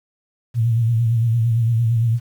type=tone with vibrato; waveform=sine; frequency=115.5 Hz; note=A#2; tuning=16 cents flat; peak=-14 dBFS; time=0.54-2.2 s; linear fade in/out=50 ms; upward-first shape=sine; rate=8.8 Hz; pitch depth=63 cents each way; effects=8-bit